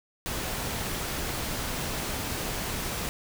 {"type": "noise", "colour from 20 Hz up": "pink", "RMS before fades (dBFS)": -32, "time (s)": [0.26, 3.09], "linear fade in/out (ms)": 0, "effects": []}